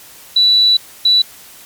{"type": "tone bursts at uneven times", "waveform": "sine", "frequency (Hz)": 3951, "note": "B7", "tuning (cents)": 0, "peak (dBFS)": -7, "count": 2, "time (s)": [[0.36, 0.77], [1.05, 1.22]], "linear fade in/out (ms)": 5, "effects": ["white hiss -39 dBFS RMS until 1.65 s", "MP3 96 kbps"]}